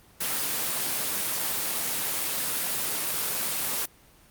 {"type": "high-pass noise", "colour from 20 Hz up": "white", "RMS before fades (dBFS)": -28, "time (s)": [0.2, 3.86], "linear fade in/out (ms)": 10, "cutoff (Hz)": 110, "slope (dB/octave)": 24, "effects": ["pink hiss -56 dBFS RMS until 4.3 s", "Opus 24 kbps"]}